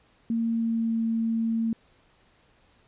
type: tone with pitch glide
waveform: sine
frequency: 229 to 226.6 Hz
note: A#3 to A#3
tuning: -31 to -49 cents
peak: -23 dBFS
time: 0.3-1.73 s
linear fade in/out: 2 ms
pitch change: -18 cents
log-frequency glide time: 0.49-0.99 s
effects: pink hiss -62 dBFS RMS until 2.87 s + resampled to 8000 Hz